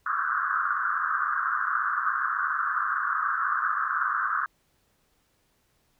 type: band-pass noise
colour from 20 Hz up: pink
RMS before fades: -27 dBFS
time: 0.06-4.46 s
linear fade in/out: 2 ms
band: 1100 to 1600 Hz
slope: 96 dB/octave
effects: pink hiss -69 dBFS RMS until 5.99 s